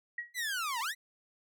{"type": "tone with exponential decay", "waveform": "sine", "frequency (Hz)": 1908, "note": "A#6", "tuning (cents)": 40, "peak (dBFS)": -31, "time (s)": [0.18, 0.34], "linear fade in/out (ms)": 5, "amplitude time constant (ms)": 34}
{"type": "linear two-way sweep", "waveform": "sawtooth", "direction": "down then up", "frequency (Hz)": [2055, 880, 2055], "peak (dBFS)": -29, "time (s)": [0.34, 0.95], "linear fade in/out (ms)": 50, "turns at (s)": 0.8}
{"effects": []}